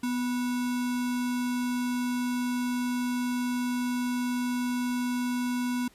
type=tone with sample-and-hold; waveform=sine; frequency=246.9 Hz; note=B3; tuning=in tune; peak=-26 dBFS; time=0.03-5.88 s; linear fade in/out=5 ms; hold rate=1225 Hz; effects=pink hiss -60 dBFS RMS until 5.94 s + resampled to 32000 Hz